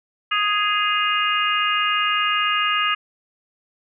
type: harmonic tone with a mistuned harmonic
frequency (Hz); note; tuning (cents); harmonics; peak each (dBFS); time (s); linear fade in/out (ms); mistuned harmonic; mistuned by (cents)
415.3; G#4; 0; 3 / 4 / 5 / 6 / 7; -21 / -26 / -28 / -27 / -23; 0.31-2.95; 10; 7; -44
effects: none